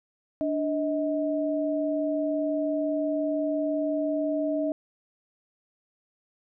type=tone pair together; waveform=sine; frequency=293.7 / 632.1 Hz; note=D4 / D#5; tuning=0 / +27 cents; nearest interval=octave + minor second; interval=1327 cents; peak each=-27 dBFS; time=0.41-4.72 s; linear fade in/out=0 ms; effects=none